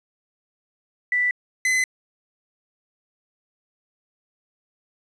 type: tone pair in turn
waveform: sine / 45% pulse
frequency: 1975.5 / 2031 Hz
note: B6 / B6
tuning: 0 / +48 cents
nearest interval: unison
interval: 48 cents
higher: second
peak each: -18 dBFS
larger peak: neither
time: 1.12-1.31 / 1.65-1.84 s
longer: neither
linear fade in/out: 2 ms
effects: resampled to 22050 Hz + 9-bit